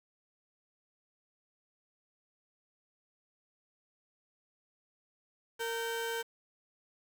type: tone pair together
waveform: 30% pulse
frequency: 460.8 / 1549.9 Hz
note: A#4 / G6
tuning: -20 / -20 cents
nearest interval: octave + major sixth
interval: 2100 cents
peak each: -33 / -36 dBFS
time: 5.59-6.23 s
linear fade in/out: 20 ms
effects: 9-bit